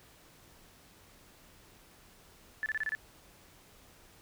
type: tone bursts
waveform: sine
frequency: 1745 Hz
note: A6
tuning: 15 cents flat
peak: -30 dBFS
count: 6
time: 2.63-2.95 s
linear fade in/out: 0 ms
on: 30 ms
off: 28 ms
effects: pink hiss -59 dBFS RMS until 4.21 s